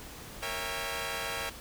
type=chord; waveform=10% pulse; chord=A# diminished seventh; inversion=none; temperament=equal with one note detuned; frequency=466.2 / 554.4 / 659.3 / 802.3 Hz; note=A#4 / C#5 / E5 / G5; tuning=0 / 0 / 0 / +40 cents; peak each=-31 dBFS; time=0.42-1.5 s; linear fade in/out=10 ms; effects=added 60 Hz sine -54 dBFS peak until 1.6 s + pink hiss -46 dBFS RMS until 1.6 s